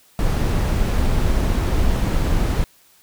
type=noise; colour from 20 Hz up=brown; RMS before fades=-18 dBFS; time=0.19-2.64 s; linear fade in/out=0 ms; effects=white hiss -54 dBFS RMS until 3.02 s